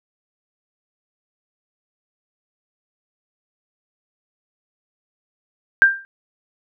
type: tone with exponential decay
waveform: sine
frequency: 1585 Hz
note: G6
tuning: 19 cents sharp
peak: -4 dBFS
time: 5.82-6.05 s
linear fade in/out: 0 ms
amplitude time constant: 50 ms
effects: none